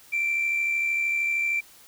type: tone with amplitude modulation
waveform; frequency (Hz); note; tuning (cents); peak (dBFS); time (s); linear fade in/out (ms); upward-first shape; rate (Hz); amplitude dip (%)
sine; 2349; D7; 0; -19; 0.12-1.61; 20; sine; 73.1; 45
effects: tanh soft clip ceiling -19 dBFS + white hiss -52 dBFS RMS until 1.87 s